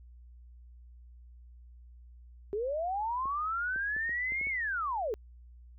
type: linear two-way sweep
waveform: sine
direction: up then down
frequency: 392 to 2230 to 392 Hz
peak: -30 dBFS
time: 2.53-5.14 s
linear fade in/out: 0 ms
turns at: 4.48 s
type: clicks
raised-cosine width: 2 ms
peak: -35 dBFS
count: 7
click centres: 3.256 / 3.761 / 3.965 / 4.094 / 4.321 / 4.413 / 4.47 s
effects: added 60 Hz sine -50 dBFS peak until 5.78 s